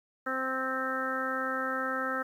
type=harmonic tone; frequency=261.6 Hz; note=C4; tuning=in tune; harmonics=1 / 2 / 3 / 4 / 5 / 6 / 7; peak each=-38 / -36 / -43 / -44 / -33 / -36 / -39 dBFS; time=0.26-2.23 s; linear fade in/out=10 ms; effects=10-bit